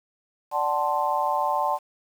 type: chord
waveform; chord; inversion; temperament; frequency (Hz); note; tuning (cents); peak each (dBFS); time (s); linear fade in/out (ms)
sine; D dominant seventh; none; equal with one note detuned; 587.3 / 753.8 / 880 / 1046.5; D5 / F#5 / A5 / C6; 0 / +32 / 0 / 0; -29 / -28 / -25 / -27; 0.51-1.79; 50
effects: 8-bit